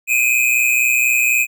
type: tone pair together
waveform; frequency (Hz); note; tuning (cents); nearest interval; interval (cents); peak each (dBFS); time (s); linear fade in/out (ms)
square; 2421 / 2545; D#7 / D#7; -48 / +39; minor second; 87; -17 / -16; 0.07-1.47; 50
effects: none